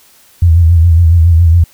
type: tone with vibrato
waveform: sine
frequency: 83.8 Hz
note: E2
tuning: 29 cents sharp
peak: -3 dBFS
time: 0.42-1.64 s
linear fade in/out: 5 ms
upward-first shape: sine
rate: 7.2 Hz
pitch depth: 73 cents each way
effects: white hiss -45 dBFS RMS until 1.73 s